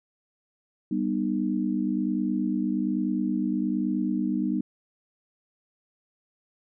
sine chord, G augmented, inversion none, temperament just, 196 / 245 / 306.2 Hz, G3 / B3 / D#4, 0 / -14 / -28 cents, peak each -28 dBFS, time 0.91-4.61 s, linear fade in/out 5 ms, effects none

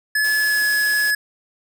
square tone with pitch glide, 1715 to 1696.3 Hz, A6 to G#6, -45 to +36 cents, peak -17 dBFS, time 0.15-1.15 s, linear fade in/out 5 ms, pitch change -19 cents, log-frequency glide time 0.37-0.65 s
white high-pass noise, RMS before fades -33 dBFS, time 0.24-1.11 s, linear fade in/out 5 ms, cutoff 210 Hz, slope 96 dB/octave
effects none

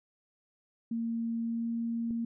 sine tone with pitch glide, 230 to 231.5 Hz, A#3 to A#3, -23 to -12 cents, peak -30 dBFS, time 0.91-2.25 s, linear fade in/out 5 ms, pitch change +11 cents, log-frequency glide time 1.41-1.68 s
click, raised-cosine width 3 ms, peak -33 dBFS, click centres 2.108 s
effects none

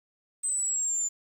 sine exponential sweep, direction down, 8210 to 7080 Hz, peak -23 dBFS, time 0.43-1.09 s, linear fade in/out 20 ms, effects tanh soft clip ceiling -25 dBFS + 9-bit

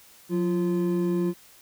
triangle tone pair together, 179.5 / 345.8 Hz, F3 / F4, +48 / -17 cents, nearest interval major seventh, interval 1135 cents, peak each -23 dBFS, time 0.29-1.34 s, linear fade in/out 50 ms, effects white hiss -53 dBFS RMS until 1.61 s

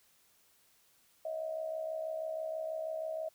sine tone with amplitude modulation, 639 Hz, D#5, 46 cents sharp, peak -32 dBFS, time 1.25-3.29 s, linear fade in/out 5 ms, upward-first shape sine, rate 66.2 Hz, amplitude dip 65%, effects white hiss -68 dBFS RMS until 3.34 s

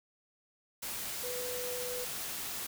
sine tone in noise, 496 Hz, B4, 7 cents sharp, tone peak -38 dBFS, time 1.23-2.05 s, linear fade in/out 10 ms, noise white, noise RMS -39 dBFS, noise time 0.82-2.67 s, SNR -2 dB, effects none

